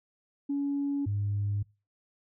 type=tone pair in turn; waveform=sine; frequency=282.2 / 101.87 Hz; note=C#4 / G#2; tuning=+31 / -33 cents; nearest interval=octave + tritone; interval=1764 cents; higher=first; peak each=-26 dBFS; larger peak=neither; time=0.49-1.06 / 1.06-1.63 s; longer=neither; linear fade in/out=10 ms; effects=noise-tail reverb RT60 0.3 s tail -24 dB re dry + tanh soft clip ceiling -23 dBFS